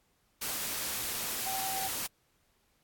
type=tone in noise; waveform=sine; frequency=770 Hz; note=G5; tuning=31 cents flat; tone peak=-35 dBFS; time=1.46-1.88 s; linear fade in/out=10 ms; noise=white; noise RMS=-35 dBFS; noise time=0.41-2.07 s; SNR=-3 dB; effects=pink hiss -72 dBFS RMS until 2.83 s + AAC 64 kbps